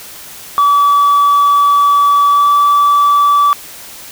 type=tone with pitch glide; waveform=sine; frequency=1147 to 1155 Hz; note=D6 to D6; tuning=-41 to -29 cents; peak=-4 dBFS; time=0.58-3.53 s; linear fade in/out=0 ms; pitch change=+12 cents; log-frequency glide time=2.3-2.48 s; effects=tanh soft clip ceiling -5 dBFS + white hiss -32 dBFS RMS until 4.11 s